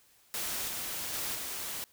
white noise with level steps, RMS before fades -35 / -37 / -35 / -38 dBFS, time 0.34-1.84 s, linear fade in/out 0 ms, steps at 0.68 / 1.13 / 1.35 s, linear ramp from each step 2 ms, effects white hiss -64 dBFS RMS until 1.92 s

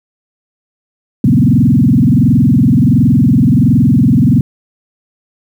sine tone with frequency modulation, 187.5 Hz, F#3, 23 cents sharp, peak -5 dBFS, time 1.24-4.41 s, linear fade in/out 2 ms, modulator 21.4 Hz, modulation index 3.6, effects 7-bit

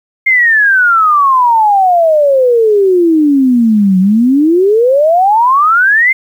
sine exponential two-way sweep, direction down then up, 2133 to 182.5 to 2133 Hz, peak -5 dBFS, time 0.26-6.13 s, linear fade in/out 10 ms, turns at 3.99 s, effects 7-bit

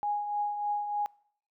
sine tone with tremolo, 827 Hz, G#5, 8 cents flat, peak -26 dBFS, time 0.03-1.06 s, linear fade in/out 0 ms, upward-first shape triangle, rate 3.3 Hz, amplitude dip 55%, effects noise-tail reverb RT60 0.6 s tail -24 dB re dry

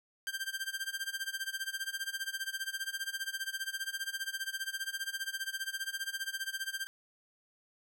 sawtooth tone with tremolo, 1579 Hz, G6, 12 cents sharp, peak -29 dBFS, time 0.27-6.87 s, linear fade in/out 0 ms, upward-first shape sine, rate 15 Hz, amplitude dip 90%, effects none

